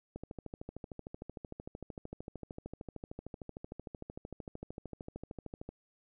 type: click train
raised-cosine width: 2 ms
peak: -29 dBFS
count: 74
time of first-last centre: 0.16-5.69 s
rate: 13.2 Hz
effects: none